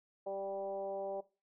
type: tone with frequency modulation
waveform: sine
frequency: 587.3 Hz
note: D5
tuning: in tune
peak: -36 dBFS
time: 0.26-1.21 s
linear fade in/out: 10 ms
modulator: 196 Hz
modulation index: 0.91
effects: noise-tail reverb RT60 0.3 s tail -18 dB re dry